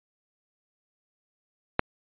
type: click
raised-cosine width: 0.5 ms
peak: -5 dBFS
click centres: 1.794 s
effects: resampled to 8000 Hz